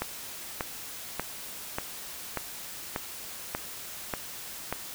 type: click train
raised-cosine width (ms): 0.5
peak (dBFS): -14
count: 9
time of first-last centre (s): 0.02-4.726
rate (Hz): 1.7
effects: white hiss -41 dBFS RMS until 4.94 s